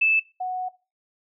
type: tone pair in turn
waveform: sine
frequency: 2628 / 737.5 Hz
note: E7 / F#5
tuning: -6 / -6 cents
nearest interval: octave + minor seventh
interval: 2200 cents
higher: first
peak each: -16 / -25 dBFS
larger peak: first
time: 0.01-0.2 / 0.4-0.69 s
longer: second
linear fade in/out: 10 ms
effects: noise-tail reverb RT60 0.3 s tail -19 dB re dry